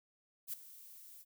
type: noise with ADSR envelope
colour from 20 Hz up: violet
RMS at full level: -38 dBFS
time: 0.47-1.25 s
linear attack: 62 ms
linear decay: 7 ms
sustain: -17 dB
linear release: 42 ms
effects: none